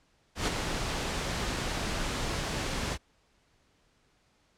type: noise with ADSR envelope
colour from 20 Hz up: pink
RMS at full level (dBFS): -26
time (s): 0.35-2.98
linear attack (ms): 130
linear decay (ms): 3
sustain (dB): -6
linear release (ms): 48
effects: pink hiss -68 dBFS RMS until 4.57 s + low-pass 7000 Hz 12 dB/octave